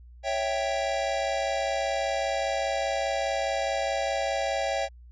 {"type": "chord", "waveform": "square", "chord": "C# diminished", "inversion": "none", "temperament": "equal", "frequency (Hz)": [554.4, 659.3, 784], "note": ["C#5", "E5", "G5"], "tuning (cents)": [0, 0, 0], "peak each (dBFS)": -31, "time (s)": [0.23, 4.89], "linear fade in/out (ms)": 50, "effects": ["added 60 Hz sine -46 dBFS peak until 5.11 s", "resampled to 16000 Hz"]}